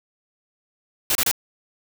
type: noise bursts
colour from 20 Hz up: white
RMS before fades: -20 dBFS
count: 3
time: 1.1-1.314 s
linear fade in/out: 2 ms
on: 52 ms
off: 29 ms
effects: none